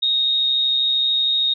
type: tone with amplitude modulation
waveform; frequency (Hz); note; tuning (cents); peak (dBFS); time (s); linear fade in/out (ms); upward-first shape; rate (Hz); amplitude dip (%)
sine; 3729; A#7; 0; -14; 0.02-1.54; 10; sine; 133; 40
effects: none